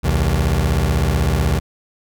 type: beating tone pair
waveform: 25% pulse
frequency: 63.7 / 79.7 Hz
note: C2 / D#2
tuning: -46 / +42 cents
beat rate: 16 Hz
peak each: -14 dBFS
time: 0.03-1.6 s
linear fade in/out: 20 ms
effects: none